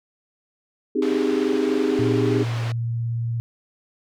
sine chord, Ab major seventh, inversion first, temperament equal, 261.6 / 311.1 / 392 / 415.3 Hz, C4 / Eb4 / G4 / Ab4, 0 / 0 / 0 / 0 cents, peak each -24 dBFS, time 0.95-2.44 s, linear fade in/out 10 ms
pink band-pass noise, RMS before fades -35 dBFS, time 1.02-2.72 s, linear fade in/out 2 ms, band 280 to 3900 Hz, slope 12 dB/octave
sine tone with vibrato, 116.54 Hz, A#2, in tune, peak -22 dBFS, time 1.99-3.4 s, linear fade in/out 0 ms, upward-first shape sine, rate 17 Hz, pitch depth 11 cents each way
effects none

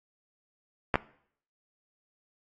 clicks, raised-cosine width 0.5 ms, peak -8 dBFS, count 2, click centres 0.942 / 0.956 s, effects noise-tail reverb RT60 0.6 s tail -20 dB re dry + AAC 48 kbps

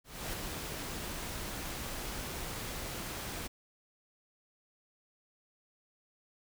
pink noise with ADSR envelope, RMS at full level -37 dBFS, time 0.04-3.48 s, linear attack 290 ms, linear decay 12 ms, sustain -3 dB, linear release 18 ms, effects none

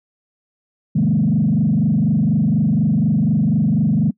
sine tone with frequency modulation, 185.3 Hz, F#3, 3 cents sharp, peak -12 dBFS, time 0.95-4.11 s, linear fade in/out 10 ms, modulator 24.1 Hz, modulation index 2.2, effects noise-tail reverb RT60 0.1 s tail -23 dB re dry + tanh soft clip ceiling -8 dBFS

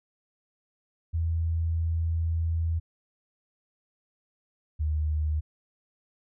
sine tone pair in turn, 82.41 / 76.67 Hz, E2 / D#2, 0 / -25 cents, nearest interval minor second, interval 125 cents, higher first, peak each -24 / -24 dBFS, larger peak neither, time 1.13-2.8 / 4.79-5.41 s, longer first, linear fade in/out 20 ms, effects none

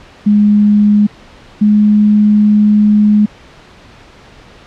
sine tone pair in turn, 207.7 / 209.6 Hz, G#3 / G#3, 0 / +16 cents, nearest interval unison, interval 16 cents, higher second, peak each -5 dBFS, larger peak neither, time 0.26-1.07 / 1.61-3.26 s, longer second, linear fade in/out 10 ms, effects pink hiss -39 dBFS RMS until 4.66 s + low-pass 4000 Hz 12 dB/octave

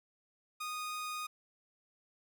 sawtooth tone, 1238 Hz, D#6, 9 cents flat, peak -34 dBFS, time 0.6-1.27 s, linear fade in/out 10 ms, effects none

